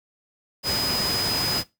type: tone in noise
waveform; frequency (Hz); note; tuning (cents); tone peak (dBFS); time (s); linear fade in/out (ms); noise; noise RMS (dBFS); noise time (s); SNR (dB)
sine; 5000; D#8; +8; -23; 0.63-1.64; 50; pink; -27; 0.63-1.64; +1
effects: noise-tail reverb RT60 0.2 s tail -17 dB re dry + high-pass 80 Hz 12 dB/octave

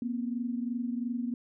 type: tone pair together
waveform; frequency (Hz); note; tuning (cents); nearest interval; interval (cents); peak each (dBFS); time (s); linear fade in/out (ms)
sine; 237.1 / 260; A#3 / C4; +30 / -11; major second; 159; -31 / -36; 0.02-1.34; 2
effects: none

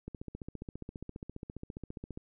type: click train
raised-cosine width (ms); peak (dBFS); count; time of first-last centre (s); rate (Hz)
3; -28; 32; 0.08-2.175; 14.8
effects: none

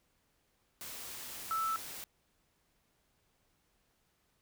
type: tone in noise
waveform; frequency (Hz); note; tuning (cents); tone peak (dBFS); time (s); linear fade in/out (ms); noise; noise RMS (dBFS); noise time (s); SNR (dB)
sine; 1318.5; E6; 0; -31; 1.51-1.76; 0; white; -45; 0.81-2.04; +11
effects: pink hiss -75 dBFS RMS until 4.41 s

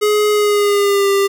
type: tone with pitch glide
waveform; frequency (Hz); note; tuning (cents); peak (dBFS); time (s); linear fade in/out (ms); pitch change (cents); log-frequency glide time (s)
square; 420 to 396.4; G#4 to G4; +19 to +19; -12; 0.01-1.28; 20; -100; 0.31-1.09
effects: none

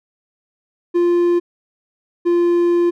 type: tone pair in turn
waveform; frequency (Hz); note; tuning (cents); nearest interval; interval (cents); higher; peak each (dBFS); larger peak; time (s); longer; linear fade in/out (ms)
triangle; 348.2 / 346.7; F4 / F4; -5 / -13; unison; 8; first; -10; neither; 0.94-1.4 / 2.25-2.91; second; 20
effects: none

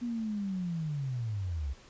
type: linear sweep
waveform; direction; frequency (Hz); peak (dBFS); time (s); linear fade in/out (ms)
sine; down; 244.1 to 63.2; -31; 0.01-1.74; 20
effects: pink hiss -56 dBFS RMS until 1.89 s + resampled to 16000 Hz

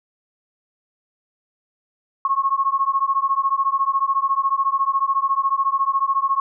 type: beating tone pair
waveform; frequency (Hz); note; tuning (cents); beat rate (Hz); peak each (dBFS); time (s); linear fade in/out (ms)
sine; 1084 / 1098; C#6 / C#6; -39 / -17; 14; -20; 2.25-6.4; 2
effects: none

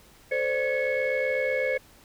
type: tone cluster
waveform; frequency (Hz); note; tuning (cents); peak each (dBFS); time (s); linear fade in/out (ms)
sine; 439.4 / 520 / 588 / 1684 / 2199; A4 / C5 / D5 / G#6 / C#7; -2 / -11 / +2 / +24 / -14; -34 / -25 / -31 / -33 / -29; 0.31-1.78; 10
effects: tanh soft clip ceiling -17 dBFS + pink hiss -55 dBFS RMS until 2.04 s

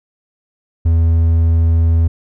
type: tone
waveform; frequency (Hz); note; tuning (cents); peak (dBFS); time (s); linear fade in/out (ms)
triangle; 82.41; E2; 0; -7; 0.85-2.08; 10
effects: none

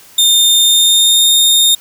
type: tone with pitch glide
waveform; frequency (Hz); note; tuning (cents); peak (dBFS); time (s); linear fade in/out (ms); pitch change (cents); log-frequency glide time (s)
sawtooth; 3629 to 3669; A#7 to A#7; -47 to -28; -4; 0.18-1.75; 5; +19; 0.59-1.29
effects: white hiss -41 dBFS RMS until 1.8 s

